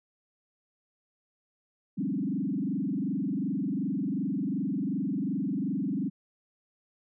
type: tone with frequency modulation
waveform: sine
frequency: 233.1 Hz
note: A#3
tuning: in tune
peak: -27 dBFS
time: 1.97-6.1 s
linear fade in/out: 20 ms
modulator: 22.7 Hz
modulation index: 2.7
effects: none